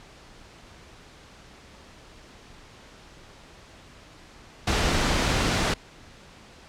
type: noise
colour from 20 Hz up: pink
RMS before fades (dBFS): -23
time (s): 4.67-5.74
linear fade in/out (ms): 5
effects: pink hiss -49 dBFS RMS until 6.68 s + low-pass 6000 Hz 12 dB/octave